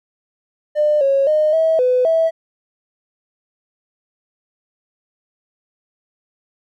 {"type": "tone with pitch steps", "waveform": "triangle", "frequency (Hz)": [600, 548, 613, 645, 503, 652], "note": ["D5", "C#5", "D#5", "E5", "B4", "E5"], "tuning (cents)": [37, -20, -26, -38, 32, -19], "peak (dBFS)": -8, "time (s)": [0.75, 2.31], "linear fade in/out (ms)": 50, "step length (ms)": 260, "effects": ["tanh soft clip ceiling -10 dBFS"]}